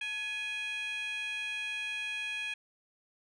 sine tone with frequency modulation, 2488 Hz, D#7, 1 cent flat, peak -31 dBFS, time 0.01-2.54 s, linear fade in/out 5 ms, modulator 802 Hz, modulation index 0.83, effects tanh soft clip ceiling -33 dBFS

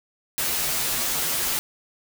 white noise with comb filter, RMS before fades -25 dBFS, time 0.38-1.59 s, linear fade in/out 0 ms, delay 10 ms, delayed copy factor -0.95, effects none

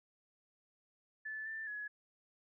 sine tone with pitch steps, 1742 / 1775 / 1688 Hz, A6 / A6 / G#6, -18 / +15 / +28 cents, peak -40 dBFS, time 1.25-1.88 s, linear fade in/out 10 ms, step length 210 ms, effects none

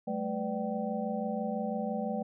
sine tone cluster, 191.8 / 217.8 / 499.7 / 590 / 769 Hz, G3 / A3 / B4 / D5 / G5, -37 / -17 / +20 / +8 / -33 cents, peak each -39 / -34 / -38 / -38 / -38 dBFS, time 0.07-2.23 s, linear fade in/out 10 ms, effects none

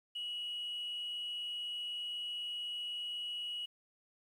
sine tone with frequency modulation, 2914 Hz, F#7, 27 cents flat, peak -36 dBFS, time 0.15-3.66 s, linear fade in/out 10 ms, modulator 213 Hz, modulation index 0.21, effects tanh soft clip ceiling -35 dBFS + 11-bit

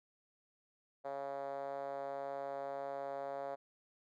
5% pulse tone with band-pass filter, 138.6 Hz, C#3, in tune, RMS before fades -42 dBFS, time 1.04-3.56 s, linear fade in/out 20 ms, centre 610 Hz, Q 4.3, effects none

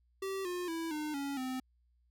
square tone with pitch steps, 386.7 / 356.7 / 329 / 303.4 / 279.8 / 258.1 Hz, G4 / F4 / E4 / D#4 / C#4 / C4, -24 / +37 / -3 / -44 / +16 / -23 cents, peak -36 dBFS, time 0.22-1.6 s, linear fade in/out 5 ms, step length 230 ms, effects added 60 Hz sine -68 dBFS peak until 2.1 s

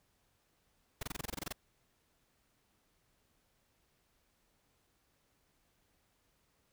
pink noise bursts, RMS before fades -39 dBFS, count 12, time 1.01-1.526 s, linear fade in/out 5 ms, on 21 ms, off 24 ms, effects pink hiss -75 dBFS RMS until 6.72 s

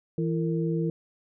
sine tone cluster, 163.9 / 336 / 458.4 Hz, E3 / E4 / A#4, -10 / +33 / -29 cents, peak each -26 / -30 / -32 dBFS, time 0.18-0.9 s, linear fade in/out 2 ms, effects none

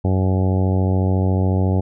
harmonic tone, 94 Hz, F#2, 28 cents sharp, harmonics 1 / 2 / 3 / 4 / 5 / 6 / 7 / 8 / 9, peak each -16 / -22 / -26 / -28 / -30 / -32 / -33 / -34 / -35 dBFS, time 0.04-1.81 s, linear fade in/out 10 ms, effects none

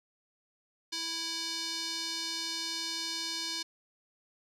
square tone with band-pass filter, 329.6 Hz, E4, in tune, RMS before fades -36 dBFS, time 0.92-3.63 s, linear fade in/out 10 ms, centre 4700 Hz, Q 2.8, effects none

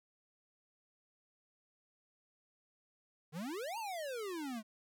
square exponential two-way sweep, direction up then down, 142.6 to 946 to 207.8 Hz, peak -40 dBFS, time 3.32-4.63 s, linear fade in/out 50 ms, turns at 3.78 s, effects none

